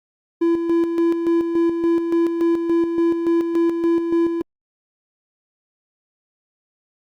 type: tone with tremolo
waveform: triangle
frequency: 336.4 Hz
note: E4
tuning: 35 cents sharp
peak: -12 dBFS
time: 0.41-4.42 s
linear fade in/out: 10 ms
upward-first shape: square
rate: 3.5 Hz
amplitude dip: 50%
effects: Opus 48 kbps